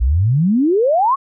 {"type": "exponential sweep", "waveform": "sine", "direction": "up", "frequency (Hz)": [55, 1143], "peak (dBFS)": -11, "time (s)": [0, 1.16], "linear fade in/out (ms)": 20, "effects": []}